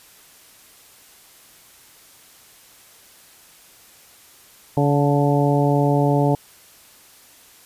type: harmonic tone with a mistuned harmonic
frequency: 143.1 Hz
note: D3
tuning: 45 cents flat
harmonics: 1 / 2 / 3 / 4 / 5 / 6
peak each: -18 / -21 / -23 / -24 / -25 / -26 dBFS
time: 4.77-6.35 s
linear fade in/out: 2 ms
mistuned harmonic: 6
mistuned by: +32 cents
effects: white hiss -49 dBFS RMS until 7.65 s + resampled to 32000 Hz